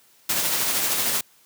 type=noise with tremolo; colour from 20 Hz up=white; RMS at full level=-22 dBFS; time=0.29-1.21 s; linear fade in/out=5 ms; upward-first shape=sine; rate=13 Hz; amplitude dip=30%; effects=white hiss -57 dBFS RMS until 1.45 s + high-pass 100 Hz 12 dB/octave